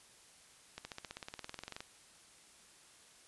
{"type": "accelerating click train", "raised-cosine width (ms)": 0.2, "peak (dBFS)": -26, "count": 20, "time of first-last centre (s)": [0.78, 1.805], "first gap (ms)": 70, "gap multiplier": 0.97, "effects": ["white hiss -61 dBFS RMS until 3.27 s", "resampled to 24000 Hz"]}